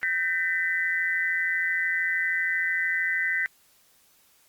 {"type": "tone cluster", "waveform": "sine", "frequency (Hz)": [1559, 1826, 1999], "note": ["G6", "A#6", "B6"], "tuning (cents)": [-10, -36, 20], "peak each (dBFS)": [-29, -29, -26], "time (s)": [0.03, 3.46], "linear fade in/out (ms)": 0, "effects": ["white hiss -61 dBFS RMS until 4.48 s", "Opus 48 kbps"]}